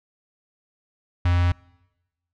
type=tone with notch filter; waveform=square; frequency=87.8 Hz; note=F2; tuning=10 cents sharp; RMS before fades=-19 dBFS; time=1.25-1.52 s; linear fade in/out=5 ms; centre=390 Hz; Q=0.53; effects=noise-tail reverb RT60 1.0 s tail -24 dB re dry + low-pass 3000 Hz 12 dB/octave